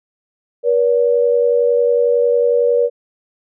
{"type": "tone pair together", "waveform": "sine", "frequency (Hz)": [481.1, 572.1], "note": ["B4", "D5"], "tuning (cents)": [-45, -45], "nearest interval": "minor third", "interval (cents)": 300, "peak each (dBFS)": [-12, -17], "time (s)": [0.63, 2.9], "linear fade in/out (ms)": 50, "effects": []}